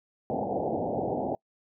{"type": "low-pass noise", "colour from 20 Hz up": "white", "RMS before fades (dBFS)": -29, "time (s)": [0.3, 1.35], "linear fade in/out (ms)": 0, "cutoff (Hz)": 830, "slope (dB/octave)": 96, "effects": ["noise-tail reverb RT60 0.1 s tail -25 dB re dry", "high-pass 150 Hz 12 dB/octave"]}